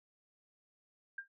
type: tone with exponential decay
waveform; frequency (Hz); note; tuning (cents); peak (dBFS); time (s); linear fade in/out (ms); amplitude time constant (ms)
sine; 1597; G6; +32; -36; 1.18-1.28; 5; 21
effects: none